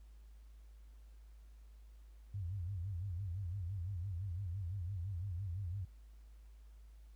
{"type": "tone with vibrato", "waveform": "sine", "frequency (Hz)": 92.5, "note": "F#2", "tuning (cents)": 0, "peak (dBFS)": -38, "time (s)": [2.34, 5.85], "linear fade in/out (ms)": 5, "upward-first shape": "sine", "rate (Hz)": 5.9, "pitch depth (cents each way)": 180, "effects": ["added 53 Hz sine -54 dBFS peak until 7.15 s", "pink hiss -75 dBFS RMS until 7.15 s"]}